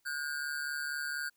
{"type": "ring-modulated tone", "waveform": "square", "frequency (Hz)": 1520, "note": "F#6", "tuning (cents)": 46, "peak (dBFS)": -32, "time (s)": [0.05, 1.3], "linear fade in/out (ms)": 20, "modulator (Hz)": 72.1, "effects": ["white hiss -75 dBFS RMS until 1.36 s"]}